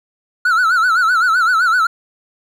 triangle tone with vibrato, 1396.9 Hz, F6, in tune, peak -9 dBFS, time 0.45-1.87 s, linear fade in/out 5 ms, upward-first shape sine, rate 7.8 Hz, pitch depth 130 cents each way, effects none

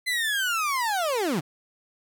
30% pulse linear sweep, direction down, 2053 to 130 Hz, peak -21 dBFS, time 0.06-1.41 s, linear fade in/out 20 ms, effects none

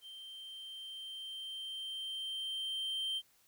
triangle tone with level ramp, 3136 Hz, G7, in tune, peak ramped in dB -46 to -32 dBFS, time 0.01-3.22 s, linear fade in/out 50 ms, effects white hiss -69 dBFS RMS until 3.47 s

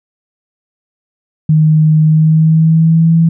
sine tone with pitch glide, 155.56 to 164.81 Hz, D#3 to E3, 0 to 0 cents, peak -5 dBFS, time 1.49-3.29 s, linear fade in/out 5 ms, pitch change +100 cents, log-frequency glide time 2.03-3.16 s, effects none

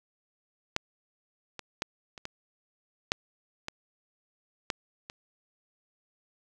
clicks, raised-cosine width 0.2 ms, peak -9 / -21 / -12 / -26 / -19 / -7 / -17 / -11 / -23 dBFS, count 9, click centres 0.764 / 1.593 / 1.821 / 2.178 / 2.254 / 3.119 / 3.684 / 4.702 / 5.099 s, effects none

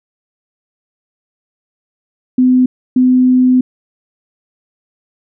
sine tone pair in turn, 253.8 / 253.8 Hz, B3 / B3, +47 / +47 cents, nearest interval unison, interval 0 cents, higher neither, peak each -6 dBFS, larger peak neither, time 2.38-2.66 / 2.96-3.61 s, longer second, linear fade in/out 5 ms, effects none

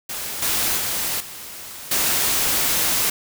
white noise with level steps, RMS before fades -29 / -21 / -24 / -36 / -20 dBFS, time 0.09-3.1 s, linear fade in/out 5 ms, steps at 0.42 / 0.77 / 1.2 / 1.91 s, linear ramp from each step 5 ms, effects none

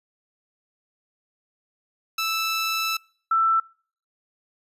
15% pulse / sine tone pair in turn, 1318.5 / 1330.7 Hz, E6 / E6, 0 / +16 cents, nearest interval unison, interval 16 cents, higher second, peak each -17 dBFS, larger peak neither, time 2.18-2.97 / 3.31-3.6 s, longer first, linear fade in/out 5 ms, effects noise-tail reverb RT60 0.5 s tail -26 dB re dry + resampled to 32000 Hz

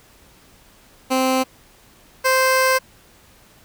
15% pulse tone pair in turn, 260.7 / 521.4 Hz, C4 / C5, -6 / -6 cents, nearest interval octave, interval 1200 cents, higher second, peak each -10 / -8 dBFS, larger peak second, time 1.1-1.44 / 2.24-2.79 s, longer second, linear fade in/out 20 ms, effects pink hiss -51 dBFS RMS until 3.64 s

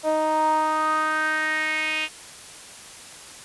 sawtooth tone with band-pass filter sweep, 311.1 Hz, D#4, in tune, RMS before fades -23 dBFS, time 0.03-2.09 s, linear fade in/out 50 ms, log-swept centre 690 to 2700 Hz, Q 5, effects white hiss -42 dBFS RMS until 3.44 s + resampled to 24000 Hz

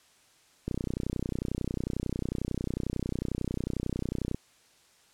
click train, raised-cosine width 3 ms, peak -18 dBFS, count 115, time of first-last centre 0.68-4.346 s, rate 31.1 Hz, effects white hiss -62 dBFS RMS until 5.13 s + low-pass 9000 Hz 12 dB/octave

